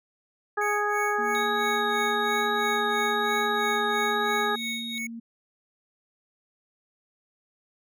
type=harmonic tone; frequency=415.3 Hz; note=G#4; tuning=in tune; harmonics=1 / 2 / 3 / 4; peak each=-29 / -29 / -29 / -29 dBFS; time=0.57-4.56 s; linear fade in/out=10 ms
type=tone with tremolo; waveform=square; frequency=2217 Hz; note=C#7; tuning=in tune; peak=-31 dBFS; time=0.61-5.07 s; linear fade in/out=5 ms; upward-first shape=sine; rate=3 Hz; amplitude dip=90%
type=tone with pitch glide; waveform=sine; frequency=233.1 to 230.6 Hz; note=A#3 to A#3; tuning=0 to -19 cents; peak=-35 dBFS; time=1.18-5.2 s; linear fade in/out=10 ms; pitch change=-19 cents; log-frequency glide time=2.18-3.61 s
type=tone with vibrato; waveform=triangle; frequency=3776 Hz; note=A#7; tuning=22 cents sharp; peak=-32 dBFS; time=1.35-4.98 s; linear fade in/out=0 ms; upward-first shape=sine; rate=1.1 Hz; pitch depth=13 cents each way
effects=none